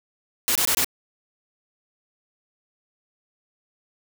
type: noise bursts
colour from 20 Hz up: white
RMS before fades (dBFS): -21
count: 4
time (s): 0.48-0.845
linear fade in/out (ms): 0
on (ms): 74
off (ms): 23
effects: none